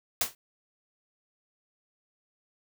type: noise with exponential decay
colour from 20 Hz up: white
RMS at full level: -22 dBFS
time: 0.21-0.35 s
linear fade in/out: 2 ms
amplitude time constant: 29 ms
effects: none